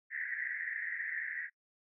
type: band-pass noise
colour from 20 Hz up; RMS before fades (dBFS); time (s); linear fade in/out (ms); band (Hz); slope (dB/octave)
pink; -39; 0.1-1.5; 50; 1700 to 2000; 96
effects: noise-tail reverb RT60 0.1 s tail -23 dB re dry